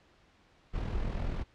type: noise with amplitude modulation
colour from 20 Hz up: brown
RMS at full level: -31 dBFS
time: 0.73-1.44 s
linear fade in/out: 20 ms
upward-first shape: sine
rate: 41 Hz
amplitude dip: 45%
effects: pink hiss -64 dBFS RMS until 1.54 s + low-pass 4000 Hz 12 dB/octave

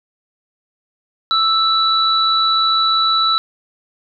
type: tone pair together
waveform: sine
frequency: 1318.5 / 3943 Hz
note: E6 / B7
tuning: 0 / -4 cents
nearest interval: octave + perfect fifth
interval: 1896 cents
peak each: -15 dBFS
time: 1.31-3.38 s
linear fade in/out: 0 ms
effects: none

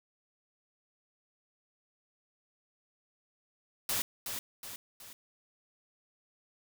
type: noise with echo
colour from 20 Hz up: white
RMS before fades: -32 dBFS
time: 3.89-4.02 s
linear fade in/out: 2 ms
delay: 370 ms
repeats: 3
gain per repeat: -6 dB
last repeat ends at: 5.13 s
effects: none

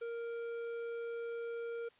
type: tone with tanh clipping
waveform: sine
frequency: 466.2 Hz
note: A#4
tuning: in tune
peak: -40 dBFS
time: 0.01-1.89 s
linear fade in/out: 10 ms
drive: 10 dB
effects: white hiss -66 dBFS RMS until 1.99 s + resampled to 8000 Hz

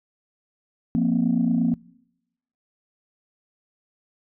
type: chord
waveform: sine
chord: F suspended fourth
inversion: none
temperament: equal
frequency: 174.61 / 233.1 / 261.6 Hz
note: F3 / Bb3 / C4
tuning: 0 / 0 / 0 cents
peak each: -23 / -20 / -23 dBFS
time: 0.95-1.74 s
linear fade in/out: 0 ms
effects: noise-tail reverb RT60 0.9 s tail -25 dB re dry + tanh soft clip ceiling -12 dBFS

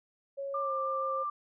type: tone with pitch glide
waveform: sine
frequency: 553 to 532.9 Hz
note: C#5 to C5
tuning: -4 to +32 cents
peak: -34 dBFS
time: 0.37-1.24 s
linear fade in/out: 20 ms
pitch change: -64 cents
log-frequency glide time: 0.62-0.73 s
type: tone with vibrato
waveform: sine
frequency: 1185 Hz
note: D6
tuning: 15 cents sharp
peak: -31 dBFS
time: 0.54-1.3 s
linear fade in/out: 5 ms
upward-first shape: square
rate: 6.3 Hz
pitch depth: 10 cents each way
effects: none

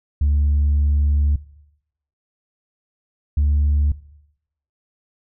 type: tone pair in turn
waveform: sine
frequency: 72.6 / 72.96 Hz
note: D2 / D2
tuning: -19 / -11 cents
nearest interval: unison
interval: 8 cents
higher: second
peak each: -12 dBFS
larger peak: neither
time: 0.21-1.36 / 3.37-3.92 s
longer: first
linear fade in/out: 5 ms
effects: noise-tail reverb RT60 0.8 s tail -20 dB re dry + tanh soft clip ceiling -12 dBFS

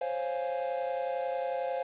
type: chord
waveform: triangle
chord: Db major seventh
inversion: third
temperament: equal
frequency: 523.3 / 554.4 / 698.5 / 830.6 Hz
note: C5 / Db5 / F5 / Ab5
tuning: 0 / 0 / 0 / 0 cents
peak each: -31 / -36 / -34 / -37 dBFS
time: 0.01-1.83 s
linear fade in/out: 5 ms
effects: resampled to 8000 Hz + 9-bit

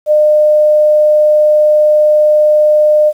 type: tone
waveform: sine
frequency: 605 Hz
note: D#5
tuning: 49 cents flat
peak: -5 dBFS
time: 0.06-3.13 s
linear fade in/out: 50 ms
effects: 7-bit

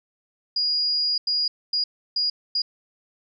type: tone bursts at uneven times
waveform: sine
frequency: 4874 Hz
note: D#8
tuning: 37 cents flat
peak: -20 dBFS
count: 5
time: 0.56-1.18 / 1.27-1.48 / 1.73-1.84 / 2.16-2.3 / 2.55-2.62 s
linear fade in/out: 5 ms
effects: none

